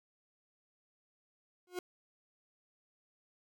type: tone with exponential growth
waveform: 40% pulse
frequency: 360 Hz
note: F#4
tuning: 47 cents flat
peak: -32 dBFS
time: 1.67-1.79 s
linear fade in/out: 2 ms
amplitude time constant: 26 ms
effects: none